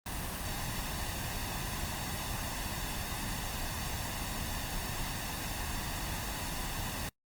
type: noise with comb filter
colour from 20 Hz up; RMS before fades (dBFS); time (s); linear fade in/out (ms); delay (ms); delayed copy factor
pink; -37; 0.06-7.09; 2; 1.1; +0.5
effects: noise-tail reverb RT60 0.1 s tail -25 dB re dry + Opus 24 kbps